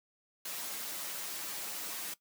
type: noise with comb filter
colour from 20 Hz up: white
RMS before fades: -40 dBFS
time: 0.45-2.14 s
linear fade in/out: 5 ms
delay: 7.8 ms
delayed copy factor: -0.65
effects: noise-tail reverb RT60 0.1 s tail -17 dB re dry + high-pass 200 Hz 12 dB/octave